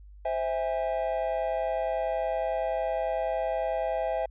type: chord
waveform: triangle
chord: C augmented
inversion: none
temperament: just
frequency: 523.3 / 654.1 / 817.6 Hz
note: C5 / E5 / G#5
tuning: 0 / -14 / -27 cents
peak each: -30 / -27 / -31 dBFS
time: 0.25-4.26 s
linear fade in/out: 5 ms
effects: added 50 Hz sine -46 dBFS peak until 4.3 s + resampled to 8000 Hz